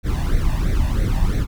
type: noise with flanger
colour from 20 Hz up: brown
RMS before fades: -18 dBFS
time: 0.03-1.47 s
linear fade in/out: 50 ms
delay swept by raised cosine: 0.49 to 1.15 ms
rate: 3 Hz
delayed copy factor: +0.8
effects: none